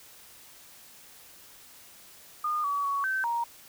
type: tone with pitch steps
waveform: sine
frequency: 1218 / 1138 / 1120 / 1545 / 938 Hz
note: D#6 / C#6 / C#6 / G6 / A#5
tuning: -37 / +45 / +18 / -26 / +11 cents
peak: -26 dBFS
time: 2.44-3.44 s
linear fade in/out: 5 ms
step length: 200 ms
effects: white hiss -52 dBFS RMS until 3.68 s